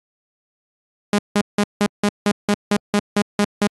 sawtooth tone bursts, 205.3 Hz, G#3, 20 cents flat, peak -10 dBFS, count 12, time 1.13-3.672 s, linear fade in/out 2 ms, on 56 ms, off 170 ms, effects low-pass 12000 Hz 12 dB/octave + AAC 32 kbps

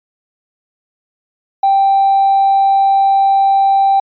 triangle tone with hard clipping, 784 Hz, G5, in tune, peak -8 dBFS, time 1.63-4 s, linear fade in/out 5 ms, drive 3 dB, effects resampled to 11025 Hz

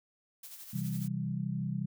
blue noise with tremolo, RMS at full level -46 dBFS, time 0.43-1.08 s, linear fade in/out 5 ms, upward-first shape sine, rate 12 Hz, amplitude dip 50%
sine chord, C major, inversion none, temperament equal, 130.81 / 164.81 / 196 Hz, C3 / E3 / G3, 0 / 0 / 0 cents, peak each -36 dBFS, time 0.73-1.86 s, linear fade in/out 10 ms
effects none

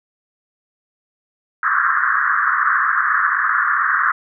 pink band-pass noise, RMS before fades -17 dBFS, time 1.63-4.12 s, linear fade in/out 2 ms, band 1100 to 1800 Hz, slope 96 dB/octave, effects none

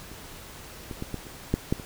clicks, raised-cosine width 3 ms, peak -29 / -22 / -19 / -18 / -29 / -9 / -10 / -26 dBFS, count 8, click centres 0.116 / 0.912 / 1.024 / 1.143 / 1.268 / 1.54 / 1.725 / 1.798 s, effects pink hiss -44 dBFS RMS until 1.85 s

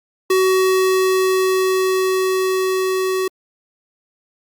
square tone with level ramp, 375.9 Hz, F#4, 27 cents sharp, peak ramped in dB -13 to -18 dBFS, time 0.3-3.28 s, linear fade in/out 5 ms, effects Opus 48 kbps

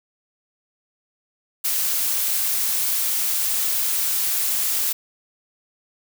blue noise, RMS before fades -22 dBFS, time 1.64-4.93 s, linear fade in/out 10 ms, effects none

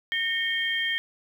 sine tone cluster, 1835 / 2205 / 3176 Hz, A#6 / C#7 / G7, -28 / -10 / +22 cents, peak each -27 / -33 / -28 dBFS, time 0.12-0.98 s, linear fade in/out 0 ms, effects 9-bit

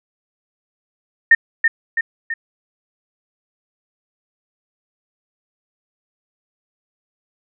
sine tone with echo, 1825 Hz, A#6, 37 cents flat, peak -5 dBFS, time 1.31-1.35 s, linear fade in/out 5 ms, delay 330 ms, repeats 3, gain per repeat -5 dB, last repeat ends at 2.34 s, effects none

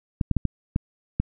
clicks, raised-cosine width 5 ms, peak -9 dBFS, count 6, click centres 0.212 / 0.313 / 0.367 / 0.453 / 0.761 / 1.2 s, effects none

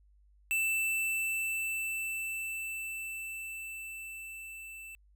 square tone with level ramp, 2657 Hz, E7, 13 cents sharp, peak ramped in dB -28 to -45 dBFS, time 0.51-4.95 s, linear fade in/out 0 ms, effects added 50 Hz sine -60 dBFS peak until 5.15 s

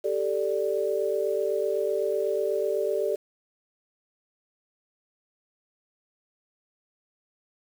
sine chord, G suspended second, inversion none, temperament equal, 392 / 440 / 587.3 Hz, G4 / A4 / D5, 0 / 0 / 0 cents, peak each -28 dBFS, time 0.04-3.16 s, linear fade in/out 10 ms, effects 8-bit

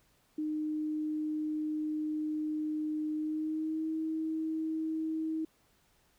sine tone with pitch glide, 306.8 to 317.8 Hz, D#4 to D#4, -24 to +37 cents, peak -31 dBFS, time 0.38-5.45 s, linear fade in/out 5 ms, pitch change +61 cents, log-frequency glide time 3.14-3.88 s, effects pink hiss -69 dBFS RMS until 6.18 s

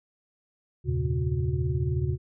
sine tone cluster, 79.9 / 94.1 / 117.2 / 135.6 / 363.8 Hz, D#2 / F#2 / A#2 / C#3 / F#4, +47 / +30 / +10 / -38 / -29 cents, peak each -29 / -35 / -30 / -28 / -35 dBFS, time 0.84-2.18 s, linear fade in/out 50 ms, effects none

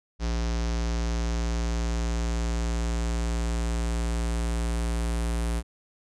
square tone with low-pass filter sweep, 57.7 Hz, A#1, 17 cents flat, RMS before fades -27 dBFS, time 0.19-5.63 s, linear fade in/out 50 ms, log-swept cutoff 5800 to 9500 Hz, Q 2.4, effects none

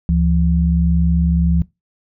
sine tone pair together, 71.6 / 169.98 Hz, D2 / F3, -43 / -47 cents, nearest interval octave + minor third, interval 1496 cents, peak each -15 dBFS, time 0.09-1.62 s, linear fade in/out 0 ms, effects noise-tail reverb RT60 0.2 s tail -20 dB re dry

